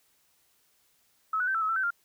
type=tone with pitch steps; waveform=sine; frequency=1292 / 1477 / 1551 / 1329 / 1283 / 1335 / 1537 / 1396 Hz; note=E6 / F#6 / G6 / E6 / E6 / E6 / G6 / F6; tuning=-35 / -3 / -19 / +14 / -47 / +22 / -35 / -1 cents; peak=-25 dBFS; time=1.33-1.906 s; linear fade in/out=5 ms; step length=72 ms; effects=white hiss -68 dBFS RMS until 2.04 s